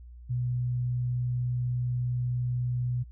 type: tone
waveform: sine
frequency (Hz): 123.47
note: B2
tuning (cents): 0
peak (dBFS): -26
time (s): 0.29-3.04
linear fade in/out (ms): 20
effects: added 60 Hz sine -44 dBFS peak until 3.11 s